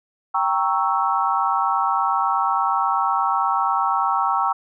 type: chord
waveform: sine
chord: G diminished seventh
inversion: none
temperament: equal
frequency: 784 / 932.3 / 1108.7 / 1318.5 Hz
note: G5 / Bb5 / Db6 / Fb6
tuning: 0 / 0 / 0 / 0 cents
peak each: -23 dBFS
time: 0.34-4.53 s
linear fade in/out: 10 ms
effects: none